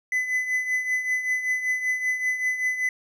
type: tone with tremolo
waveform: triangle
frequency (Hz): 2011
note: B6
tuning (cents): +31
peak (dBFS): -18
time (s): 0.12-2.89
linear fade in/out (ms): 2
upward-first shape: triangle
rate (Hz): 5.2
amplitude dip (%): 70
effects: none